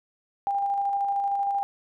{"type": "tone with tremolo", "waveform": "sine", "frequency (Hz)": 799, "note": "G5", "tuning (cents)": 33, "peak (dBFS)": -22, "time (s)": [0.47, 1.63], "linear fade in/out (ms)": 0, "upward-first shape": "square", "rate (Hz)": 13, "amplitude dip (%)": 25, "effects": []}